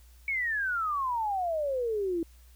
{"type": "exponential sweep", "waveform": "sine", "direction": "down", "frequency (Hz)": [2255, 324.8], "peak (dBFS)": -27, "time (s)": [0.28, 2.23], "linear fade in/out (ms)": 2, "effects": ["added 60 Hz sine -52 dBFS peak until 2.55 s", "white hiss -63 dBFS RMS until 2.55 s"]}